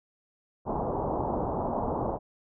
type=low-pass noise; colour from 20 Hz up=white; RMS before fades=-30 dBFS; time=0.65-2.19 s; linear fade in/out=50 ms; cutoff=980 Hz; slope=48 dB/octave; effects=none